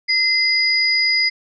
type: tone pair together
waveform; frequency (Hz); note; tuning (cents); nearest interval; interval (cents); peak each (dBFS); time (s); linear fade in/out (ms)
sine; 2066 / 4914; C7 / D#8; -22 / -22; octave + minor third; 1500; -17; 0.08-1.3; 20
effects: none